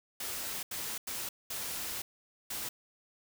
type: noise bursts at uneven times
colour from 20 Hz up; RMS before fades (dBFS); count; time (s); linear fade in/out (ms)
white; -38; 5; 0.2-0.63 / 0.71-0.98 / 1.07-1.29 / 1.5-2.02 / 2.5-2.69; 5
effects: none